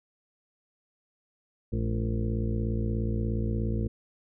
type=harmonic tone with a mistuned harmonic; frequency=56.9 Hz; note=A#1; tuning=41 cents flat; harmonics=1 / 2 / 3 / 4 / 5 / 6 / 7 / 8 / 9; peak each=-30 / -30 / -42 / -33 / -45 / -38 / -49 / -40 / -46 dBFS; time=1.72-3.88 s; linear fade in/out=10 ms; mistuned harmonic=4; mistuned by=-82 cents; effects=none